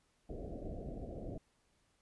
pink low-pass noise, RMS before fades -44 dBFS, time 0.29-1.38 s, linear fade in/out 5 ms, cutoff 710 Hz, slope 96 dB/octave, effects pink hiss -75 dBFS RMS until 2.01 s + resampled to 24000 Hz

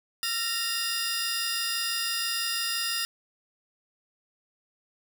sawtooth tone cluster, 1370 / 1850 / 2806 / 3575 / 4957 Hz, F6 / A#6 / F7 / A7 / D#8, -34 / -14 / +8 / +27 / -7 cents, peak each -33 / -31 / -30 / -36 / -28 dBFS, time 0.23-3.05 s, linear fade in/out 0 ms, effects none

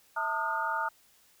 sine tone cluster, 653 / 901 / 1222 / 1265 / 1434 Hz, E5 / A5 / D#6 / D#6 / F6, -17 / +41 / -32 / +28 / +45 cents, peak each -40 / -32 / -35 / -40 / -33 dBFS, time 0.16-0.89 s, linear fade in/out 10 ms, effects white hiss -63 dBFS RMS until 1.4 s

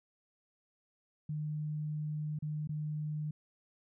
sine tone with dropouts, 151.7 Hz, D#3, 44 cents flat, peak -34 dBFS, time 1.29-3.31 s, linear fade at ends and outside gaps 5 ms, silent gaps 2.389-2.423 / 2.674-2.691 s, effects none

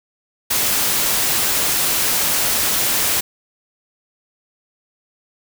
white noise, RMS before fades -18 dBFS, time 0.5-3.21 s, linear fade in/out 10 ms, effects none

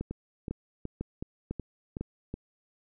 two click trains, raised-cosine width 3 ms, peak -22 / -20 dBFS, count 7 / 5, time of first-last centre 0.11-2.34 / 0.01-2.01 s, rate 2.69 / 2 Hz, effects none

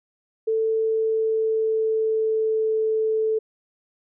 sine tone with pitch glide, 443.6 to 438.8 Hz, A4 to A4, +14 to -5 cents, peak -19 dBFS, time 0.47-3.39 s, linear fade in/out 10 ms, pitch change -19 cents, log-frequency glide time 0.7-2.75 s, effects none

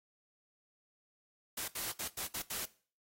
white noise bursts at uneven times, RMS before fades -39 dBFS, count 6, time 1.57-1.68 / 1.75-1.92 / 1.99-2.08 / 2.17-2.27 / 2.34-2.42 / 2.5-2.65 s, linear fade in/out 5 ms, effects noise-tail reverb RT60 0.4 s tail -18 dB re dry + AAC 48 kbps

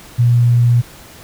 sine tone, 120.1 Hz, B2, 48 cents flat, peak -8 dBFS, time 0.18-0.82 s, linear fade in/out 20 ms, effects pink hiss -39 dBFS RMS until 1.23 s

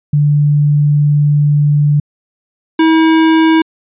sine / square tone pair in turn, 146.83 / 321.5 Hz, D3 / E4, 0 / -43 cents, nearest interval octave + major second, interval 1357 cents, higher second, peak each -7 dBFS, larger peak neither, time 0.13-2 / 2.79-3.62 s, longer first, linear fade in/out 5 ms, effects resampled to 8000 Hz

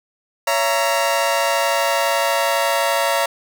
sawtooth chord, A# diminished, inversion first, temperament just, 559.4 / 671.3 / 932.3 Hz, C#5 / E5 / A#5, +16 / +31 / 0 cents, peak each -17 dBFS, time 0.47-3.26 s, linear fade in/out 5 ms, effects none

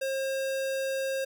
square tone, 536 Hz, C5, 42 cents sharp, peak -29 dBFS, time 0.01-1.25 s, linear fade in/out 10 ms, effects none

